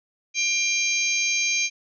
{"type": "harmonic tone", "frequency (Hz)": 794, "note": "G5", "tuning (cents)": 22, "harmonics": [3, 4, 5, 6, 7, 8], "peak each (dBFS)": [-23, -34, -32, -33, -34, -26], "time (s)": [0.34, 1.7], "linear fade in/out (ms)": 50, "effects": []}